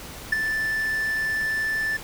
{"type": "tone with ADSR envelope", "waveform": "triangle", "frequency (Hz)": 1760, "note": "A6", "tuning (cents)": 0, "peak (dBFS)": -13, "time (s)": [0.32, 1.97], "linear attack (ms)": 8, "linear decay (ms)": 12, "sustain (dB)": -8, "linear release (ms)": 6, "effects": ["pink hiss -39 dBFS RMS until 2.03 s"]}